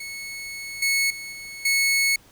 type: tone with level steps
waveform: sawtooth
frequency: 2200 Hz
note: C#7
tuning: 14 cents flat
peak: -29 / -16 / -30 / -32 / -15 dBFS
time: 0-2.16 s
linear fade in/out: 5 ms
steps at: 0.82 / 1.1 / 1.32 / 1.65 s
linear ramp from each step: 5 ms
effects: pink hiss -54 dBFS RMS until 2.31 s